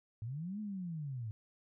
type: linear two-way sweep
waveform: sine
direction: up then down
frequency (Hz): 103.83 to 216.4 to 103.83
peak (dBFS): -38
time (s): 0.22-1.31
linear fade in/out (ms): 0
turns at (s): 0.6
effects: none

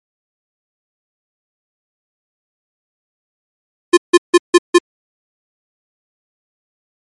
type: tone bursts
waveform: square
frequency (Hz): 350.7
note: F4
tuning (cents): +7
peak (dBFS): -4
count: 5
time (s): 3.93-4.785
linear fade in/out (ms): 10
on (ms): 43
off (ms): 160
effects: MP3 48 kbps

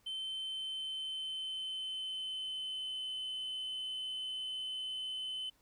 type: tone with pitch glide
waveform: sine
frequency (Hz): 3084 to 3042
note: G7 to F#7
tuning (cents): -29 to +47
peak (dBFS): -35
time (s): 0.06-5.5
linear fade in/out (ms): 10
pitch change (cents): -24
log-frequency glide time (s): 0.35-3.09
effects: tanh soft clip ceiling -36 dBFS + pink hiss -71 dBFS RMS until 5.61 s

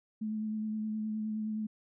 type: tone with vibrato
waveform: sine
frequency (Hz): 215.9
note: A3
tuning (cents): -33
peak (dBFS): -32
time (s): 0.21-1.67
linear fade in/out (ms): 10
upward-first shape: sine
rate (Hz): 9.6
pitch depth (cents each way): 18
effects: none

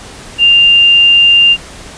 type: tone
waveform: sine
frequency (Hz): 2795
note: F7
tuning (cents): +1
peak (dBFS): -3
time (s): 0.38-1.57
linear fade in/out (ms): 50
effects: pink hiss -31 dBFS RMS until 1.97 s + resampled to 22050 Hz

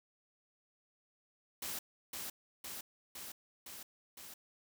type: noise with echo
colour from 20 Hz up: white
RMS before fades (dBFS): -41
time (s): 1.62-1.79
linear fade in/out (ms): 5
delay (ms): 510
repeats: 5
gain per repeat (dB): -2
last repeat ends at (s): 4.34
effects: none

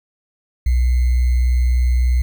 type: tone with sample-and-hold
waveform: sine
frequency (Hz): 61.74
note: B1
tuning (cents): 0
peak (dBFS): -12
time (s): 0.66-2.22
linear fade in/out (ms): 5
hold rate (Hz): 2100
effects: none

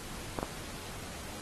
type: clicks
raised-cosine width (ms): 1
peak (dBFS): -18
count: 2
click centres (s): 0.388 / 0.429
effects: pink hiss -44 dBFS RMS until 1.41 s + AAC 32 kbps

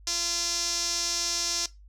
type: tone with band-pass filter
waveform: sawtooth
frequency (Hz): 343.2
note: F4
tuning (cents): -30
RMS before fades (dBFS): -29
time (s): 0.07-1.66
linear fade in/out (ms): 2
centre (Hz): 5600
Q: 3.9
effects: noise-tail reverb RT60 0.2 s tail -18 dB re dry + added 50 Hz sine -48 dBFS peak until 1.88 s

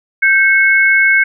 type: tone pair together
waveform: sine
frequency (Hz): 1566 / 2192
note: G6 / C#7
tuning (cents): -2 / -20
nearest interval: tritone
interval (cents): 582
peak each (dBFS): -10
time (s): 0.22-1.24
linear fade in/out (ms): 10
effects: none

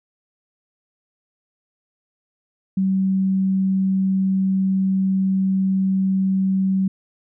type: tone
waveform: sine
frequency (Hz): 191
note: G3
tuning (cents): -45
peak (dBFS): -16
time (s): 2.77-6.88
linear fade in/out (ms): 5
effects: none

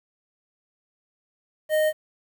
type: tone with notch filter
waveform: square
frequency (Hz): 618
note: D#5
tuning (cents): -12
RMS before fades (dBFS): -21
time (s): 1.69-1.93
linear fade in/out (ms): 50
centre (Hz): 5200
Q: 0.56
effects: 9-bit

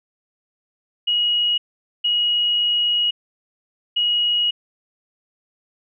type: tone bursts at uneven times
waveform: sine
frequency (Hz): 2898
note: F#7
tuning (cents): -37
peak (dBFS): -16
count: 3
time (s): 1.07-1.58 / 2.04-3.11 / 3.96-4.51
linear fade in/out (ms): 10
effects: none

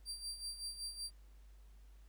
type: tone with tremolo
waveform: 30% pulse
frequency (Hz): 4709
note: D8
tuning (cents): +4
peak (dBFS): -37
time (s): 0.05-1.11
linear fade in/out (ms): 50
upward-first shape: sine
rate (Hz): 5.3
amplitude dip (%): 70
effects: added 50 Hz sine -56 dBFS peak until 2.08 s + pink hiss -73 dBFS RMS until 2.08 s

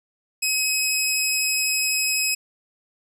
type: tone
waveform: 15% pulse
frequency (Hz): 2548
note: D#7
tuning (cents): +41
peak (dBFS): -13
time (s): 0.42-2.35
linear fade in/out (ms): 10
effects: none

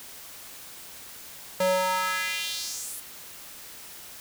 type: tone with high-pass filter sweep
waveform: square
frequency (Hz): 185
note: F#3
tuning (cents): 0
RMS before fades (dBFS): -28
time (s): 1.6-3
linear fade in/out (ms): 5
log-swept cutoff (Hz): 430 to 11000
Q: 2.3
effects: white hiss -44 dBFS RMS until 4.2 s

